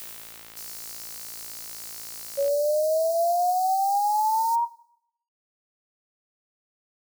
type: noise with exponential decay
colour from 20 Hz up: blue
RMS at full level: -39 dBFS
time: 0-2.26 s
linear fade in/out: 0 ms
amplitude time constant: 490 ms
type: click train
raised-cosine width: 0.2 ms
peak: -27 dBFS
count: 139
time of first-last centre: 0.02-2.48 s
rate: 56.1 Hz
type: high-pass noise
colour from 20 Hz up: white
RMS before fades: -39 dBFS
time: 0.56-4.56 s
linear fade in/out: 10 ms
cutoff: 4100 Hz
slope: 96 dB/octave
type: exponential sweep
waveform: sine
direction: up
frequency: 554.4 to 952 Hz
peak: -20 dBFS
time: 2.37-4.66 s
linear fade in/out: 20 ms
effects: noise-tail reverb RT60 0.7 s tail -17 dB re dry